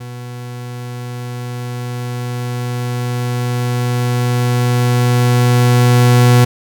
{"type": "tone with level ramp", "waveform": "40% pulse", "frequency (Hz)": 122.5, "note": "B2", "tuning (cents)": -14, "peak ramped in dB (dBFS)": [-26, -5], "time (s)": [0, 6.45], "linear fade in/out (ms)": 10, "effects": []}